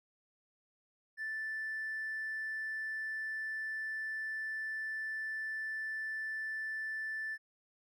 triangle tone, 1760 Hz, A6, in tune, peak -33 dBFS, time 1.17-7.38 s, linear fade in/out 50 ms, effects tanh soft clip ceiling -33 dBFS

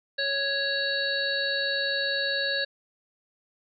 harmonic tone, 554.4 Hz, C#5, in tune, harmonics 1 / 3 / 5 / 7 / 8, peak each -32 / -28 / -41 / -31 / -32 dBFS, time 0.18-2.65 s, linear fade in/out 10 ms, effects none

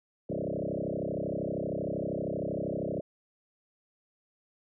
sine tone with frequency modulation, 369.8 Hz, F#4, 1 cent flat, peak -30 dBFS, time 0.29-3.01 s, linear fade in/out 10 ms, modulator 32.8 Hz, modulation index 7.5, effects none

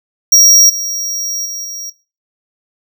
square tone with level steps, 5660 Hz, F8, 22 cents sharp, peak -4 / -17 / -21 / -23 dBFS, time 0.32-1.9 s, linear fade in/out 5 ms, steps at 0.69 / 1.45 / 1.64 s, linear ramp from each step 10 ms, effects noise-tail reverb RT60 0.3 s tail -17 dB re dry

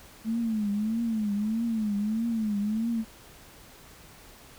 sine tone with vibrato, 217.5 Hz, A3, 20 cents flat, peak -25 dBFS, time 0.24-3.05 s, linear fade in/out 50 ms, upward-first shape triangle, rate 1.6 Hz, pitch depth 140 cents each way, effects pink hiss -51 dBFS RMS until 4.58 s

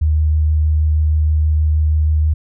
sine tone with vibrato, 77 Hz, D#2, 17 cents flat, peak -11 dBFS, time 0.01-2.34 s, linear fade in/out 10 ms, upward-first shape sine, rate 6.3 Hz, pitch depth 10 cents each way, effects none

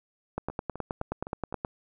two click trains, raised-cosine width 1 ms, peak -16 / -24 dBFS, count 13 / 5, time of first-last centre 0.38-1.648 / 0.5-1.526 s, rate 9.46 / 3.9 Hz, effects none

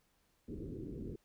white low-pass noise, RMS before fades -44 dBFS, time 0.48-1.16 s, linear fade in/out 5 ms, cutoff 410 Hz, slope 48 dB/octave, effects pink hiss -75 dBFS RMS until 1.24 s

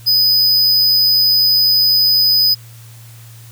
square tone, 4996 Hz, D#8, 6 cents sharp, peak -10 dBFS, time 0.06-2.55 s, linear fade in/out 20 ms, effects added 115 Hz sine -36 dBFS peak until 3.51 s + white hiss -44 dBFS RMS until 3.51 s

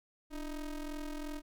square ring-modulated tone, 157.4 Hz, D#3, 20 cents sharp, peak -36 dBFS, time 0.3-1.42 s, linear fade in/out 50 ms, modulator 136 Hz, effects none

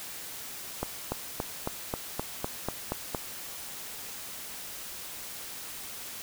accelerating click train, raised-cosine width 1 ms, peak -15 dBFS, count 10, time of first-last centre 0.83-3.148 s, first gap 290 ms, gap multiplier 0.97, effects white hiss -41 dBFS RMS until 6.22 s

